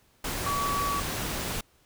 sine tone in noise, 1137 Hz, C#6, 44 cents sharp, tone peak -27 dBFS, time 0.46-1 s, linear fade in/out 5 ms, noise pink, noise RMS -32 dBFS, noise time 0.24-1.61 s, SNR +2 dB, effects pink hiss -64 dBFS RMS until 1.85 s

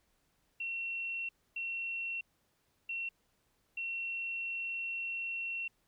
sine tone bursts at uneven times, 2721 Hz, F7, 46 cents flat, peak -35 dBFS, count 4, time 0.6-1.29 / 1.56-2.21 / 2.89-3.09 / 3.77-5.68 s, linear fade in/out 5 ms, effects pink hiss -75 dBFS RMS until 5.87 s

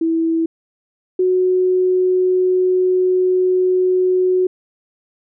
sine tone pair in turn, 327.5 / 368.1 Hz, E4 / F#4, -11 / -9 cents, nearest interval major second, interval 202 cents, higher second, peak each -14 / -12 dBFS, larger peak second, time 0.01-0.46 / 1.19-4.47 s, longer second, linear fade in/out 5 ms, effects none

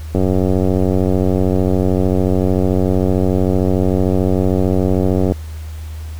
click train, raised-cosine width 2 ms, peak -3 dBFS, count 484, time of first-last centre 0.15-5.321 s, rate 93.4 Hz, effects added 78 Hz sine -25 dBFS peak until 6.19 s + pink hiss -42 dBFS RMS until 6.19 s

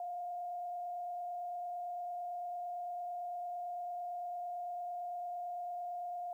sine tone with frequency modulation, 707 Hz, F5, 21 cents sharp, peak -38 dBFS, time 0-6.33 s, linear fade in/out 2 ms, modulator 28.9 Hz, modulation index 0.41, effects 12-bit

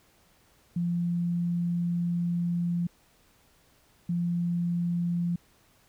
sine tone pair in turn, 172.9 / 172.9 Hz, F3 / F3, -17 / -17 cents, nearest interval unison, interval 0 cents, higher neither, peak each -25 / -25 dBFS, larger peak neither, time 0.76-2.87 / 4.09-5.36 s, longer first, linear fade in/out 5 ms, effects pink hiss -63 dBFS RMS until 5.88 s

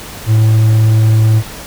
triangle tone, 110 Hz, A2, in tune, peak -4 dBFS, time 0.26-1.43 s, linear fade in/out 50 ms, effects pink hiss -29 dBFS RMS until 1.66 s

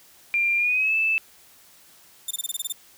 sine tone with pitch glide, 2385 to 2631 Hz, D7 to E7, +26 to -4 cents, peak -19 dBFS, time 0.34-1.18 s, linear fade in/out 0 ms, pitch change +170 cents, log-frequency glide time 0.57-0.95 s
10% pulse tone bursts, 3588 Hz, A7, 33 cents sharp, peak -18 dBFS, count 9, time 2.28-2.725 s, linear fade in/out 5 ms, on 29 ms, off 23 ms
effects white hiss -53 dBFS RMS until 2.97 s

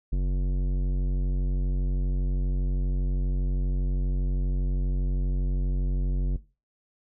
sine tone with tanh clipping, 46.25 Hz, F#1, in tune, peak -24 dBFS, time 0.12-6.37 s, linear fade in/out 10 ms, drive 14 dB, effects noise-tail reverb RT60 0.3 s tail -18 dB re dry

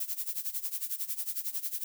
violet noise with tremolo, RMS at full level -32 dBFS, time 0-1.84 s, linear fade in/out 5 ms, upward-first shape sine, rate 11 Hz, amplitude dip 85%, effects none

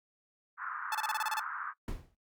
white band-pass noise, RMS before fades -39 dBFS, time 0.57-1.74 s, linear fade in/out 50 ms, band 1100 to 1500 Hz, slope 48 dB/octave
sawtooth tone bursts, 870 Hz, A5, 20 cents flat, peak -27 dBFS, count 9, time 0.92-1.396 s, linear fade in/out 2 ms, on 28 ms, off 28 ms
brown noise with exponential decay, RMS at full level -33 dBFS, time 1.88-2.15 s, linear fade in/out 2 ms, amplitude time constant 58 ms
effects noise-tail reverb RT60 0.1 s tail -19 dB re dry + Opus 48 kbps

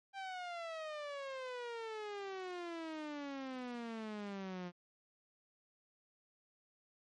sawtooth exponential sweep, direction down, 791 to 174.61 Hz, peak -38 dBFS, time 0.13-4.72 s, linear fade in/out 50 ms, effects low-pass 4000 Hz 12 dB/octave + MP3 48 kbps

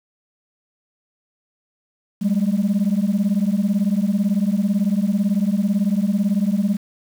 sine beating tone pair, 192.6 / 210.6 Hz, G3 / G#3, -30 / +24 cents, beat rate 18 Hz, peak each -17 dBFS, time 2.21-6.77 s, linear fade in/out 20 ms, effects tanh soft clip ceiling -13 dBFS + 7-bit

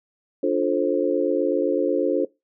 sine chord, D minor seventh, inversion none, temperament just, 293.7 / 352.4 / 440.5 / 528.6 Hz, D4 / F4 / A4 / C5, 0 / +16 / +2 / +18 cents, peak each -24 dBFS, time 0.43-2.25 s, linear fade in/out 5 ms, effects noise-tail reverb RT60 0.2 s tail -20 dB re dry

